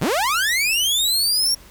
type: linear sweep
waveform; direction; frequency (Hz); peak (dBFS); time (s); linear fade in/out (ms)
sawtooth; up; 99 to 5610; -14; 0.01-1.55; 10
effects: added 50 Hz sine -47 dBFS peak until 1.7 s + pink hiss -47 dBFS RMS until 1.7 s